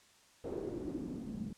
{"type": "noise with low-pass filter sweep", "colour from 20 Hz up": "white", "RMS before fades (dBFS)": -41, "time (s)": [0.44, 1.53], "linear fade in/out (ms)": 0, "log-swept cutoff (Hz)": [440, 200], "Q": 4.6, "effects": ["white hiss -64 dBFS RMS until 1.57 s", "low-pass 8000 Hz 12 dB/octave"]}